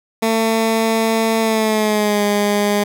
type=tone with pitch glide; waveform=15% pulse; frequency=224.1 to 205.5 Hz; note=A3 to G#3; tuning=+32 to -18 cents; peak=-8 dBFS; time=0.22-2.84 s; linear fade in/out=10 ms; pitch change=-150 cents; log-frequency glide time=1.4-2.23 s; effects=none